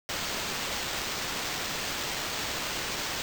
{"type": "noise with sample-and-hold", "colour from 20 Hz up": "violet", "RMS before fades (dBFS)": -33, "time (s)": [0.09, 3.22], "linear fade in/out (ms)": 0, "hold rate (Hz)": 11025, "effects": []}